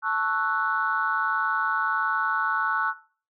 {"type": "chord", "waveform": "sine", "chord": "F# minor seventh", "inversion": "first", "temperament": "equal", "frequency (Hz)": [880, 1108.7, 1318.5, 1480], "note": ["A5", "C#6", "E6", "F#6"], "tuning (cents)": [0, 0, 0, 0], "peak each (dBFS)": [-30, -28, -28, -26], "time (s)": [0.02, 2.94], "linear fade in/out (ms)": 50, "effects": ["noise-tail reverb RT60 0.4 s tail -17 dB re dry", "tanh soft clip ceiling -12 dBFS"]}